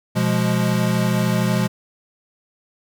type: chord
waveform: square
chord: F diminished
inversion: second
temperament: equal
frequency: 123.47 / 174.61 / 207.7 Hz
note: Cb3 / F3 / Ab3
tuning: 0 / 0 / 0 cents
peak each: -22 dBFS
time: 0.15-1.68 s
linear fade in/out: 20 ms
effects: none